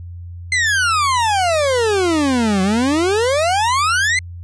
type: exponential two-way sweep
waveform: 40% pulse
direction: down then up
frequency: 2093 to 184.2 to 2093 Hz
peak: -13 dBFS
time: 0.52-4.19 s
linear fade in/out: 2 ms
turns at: 2.62 s
effects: added 87 Hz sine -29 dBFS peak until 4.43 s + resampled to 22050 Hz